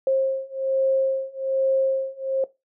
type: beating tone pair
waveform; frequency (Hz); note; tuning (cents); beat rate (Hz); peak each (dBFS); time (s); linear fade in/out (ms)
sine; 533 / 534.2; C5 / C5; +32 / +36; 1.2; -23 / -22; 0.07-2.44; 2
effects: noise-tail reverb RT60 0.2 s tail -17 dB re dry